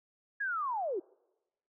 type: linear sweep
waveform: sine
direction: down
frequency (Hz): 1693 to 329.6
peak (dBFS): -31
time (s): 0.4-1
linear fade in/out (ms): 10
effects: noise-tail reverb RT60 1.0 s tail -26 dB re dry